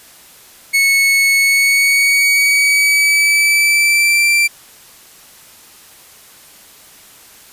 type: tone with pitch glide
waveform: 40% pulse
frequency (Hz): 2205 to 2350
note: C#7 to D7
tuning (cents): -10 to +1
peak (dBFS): -9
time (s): 0.73-4.48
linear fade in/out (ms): 20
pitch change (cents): +111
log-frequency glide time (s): 1.38-4.26
effects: white hiss -42 dBFS RMS until 7.52 s + resampled to 32000 Hz